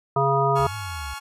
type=harmonic tone; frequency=137.7 Hz; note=C#3; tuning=11 cents flat; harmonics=1 / 3 / 5 / 7 / 9; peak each=-24 / -24 / -24 / -24 / -24 dBFS; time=0.16-0.67 s; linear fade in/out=5 ms
type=chord; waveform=sawtooth; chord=Db major; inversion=second; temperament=equal with one note detuned; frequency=849.5 / 1108.7 / 1396.9 Hz; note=Ab5 / Db6 / F6; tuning=+39 / 0 / 0 cents; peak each=-33 dBFS; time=0.55-1.2 s; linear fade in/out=20 ms
type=exponential two-way sweep; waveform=sine; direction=up then down; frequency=65 to 108.8 to 65 Hz; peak=-32 dBFS; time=0.59-1.14 s; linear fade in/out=5 ms; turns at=0.75 s
effects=resampled to 32000 Hz